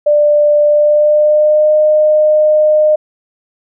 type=tone with pitch glide; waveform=sine; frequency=592 to 611.1 Hz; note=D5 to D#5; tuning=+14 to -31 cents; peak=-6 dBFS; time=0.06-2.96 s; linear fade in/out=10 ms; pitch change=+55 cents; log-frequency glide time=0.65-1.75 s; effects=none